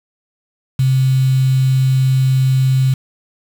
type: tone with quantisation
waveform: sine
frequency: 131.6 Hz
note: C3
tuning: 10 cents sharp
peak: -10 dBFS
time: 0.79-2.94 s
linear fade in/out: 5 ms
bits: 5
effects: none